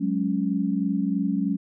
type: chord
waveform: sine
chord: F# suspended second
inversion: none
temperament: just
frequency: 185 / 208.1 / 277.5 Hz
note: F#3 / G#3 / C#4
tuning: 0 / +4 / +2 cents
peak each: -26 dBFS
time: 0-1.57 s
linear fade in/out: 20 ms
effects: none